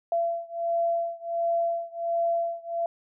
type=beating tone pair; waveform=sine; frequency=677 / 678.4 Hz; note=E5 / E5; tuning=+46 / +50 cents; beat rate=1.4 Hz; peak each=-27 / -28 dBFS; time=0.12-2.86 s; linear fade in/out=2 ms; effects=none